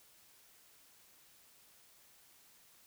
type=silence; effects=white hiss -64 dBFS RMS until 2.86 s